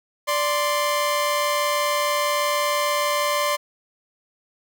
sawtooth tone pair together, 586.4 / 1046.5 Hz, D5 / C6, -3 / 0 cents, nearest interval minor seventh, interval 1003 cents, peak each -19 dBFS, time 0.27-3.57 s, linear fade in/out 20 ms, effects none

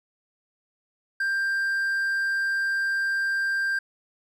triangle tone, 1585 Hz, G6, 19 cents sharp, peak -21 dBFS, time 1.2-3.79 s, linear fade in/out 5 ms, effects none

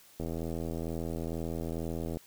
click train, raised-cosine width 2 ms, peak -23 dBFS, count 163, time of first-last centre 0.2-2.171 s, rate 82.2 Hz, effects white hiss -58 dBFS RMS until 2.26 s

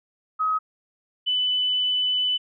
sine tone pair in turn, 1269 / 2997 Hz, D#6 / F#7, +34 / +22 cents, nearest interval octave + minor third, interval 1488 cents, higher second, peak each -20 dBFS, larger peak neither, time 0.39-0.59 / 1.26-2.38 s, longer second, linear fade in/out 20 ms, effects none

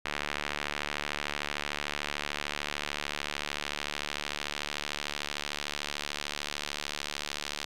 sawtooth tone with band-pass filter sweep, 73.42 Hz, D2, in tune, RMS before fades -36 dBFS, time 0.05-7.65 s, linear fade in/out 5 ms, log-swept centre 2300 to 4000 Hz, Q 1.1, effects none

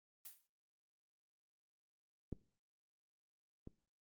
blue noise with exponential decay, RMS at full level -48 dBFS, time 0.25-0.47 s, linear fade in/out 5 ms, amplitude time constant 47 ms
clicks, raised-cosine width 3 ms, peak -29 / -37 dBFS, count 2, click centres 2.327 / 3.674 s
effects noise-tail reverb RT60 0.4 s tail -22 dB re dry + Opus 32 kbps

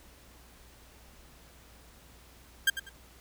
30% pulse tone with echo, 1594 Hz, G6, 28 cents sharp, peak -18 dBFS, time 2.67-2.7 s, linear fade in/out 5 ms, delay 97 ms, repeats 2, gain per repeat -12 dB, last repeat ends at 2.894 s, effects added 60 Hz sine -57 dBFS peak until 3.2 s + pink hiss -57 dBFS RMS until 3.2 s

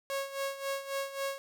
sawtooth tone with tremolo, 549 Hz, C#5, 17 cents flat, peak -27 dBFS, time 0.1-1.38 s, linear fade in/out 0 ms, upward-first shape sine, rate 3.7 Hz, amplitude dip 75%, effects none

